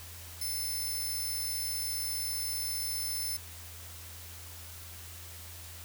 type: tone pair together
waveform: 5% pulse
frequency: 2102 / 5285 Hz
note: C7 / E8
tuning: +7 / +4 cents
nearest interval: octave + major third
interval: 1597 cents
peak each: -33 / -27 dBFS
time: 0.41-3.37 s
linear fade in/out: 5 ms
effects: added 85 Hz sine -48 dBFS peak until 5.84 s + white hiss -48 dBFS RMS until 5.84 s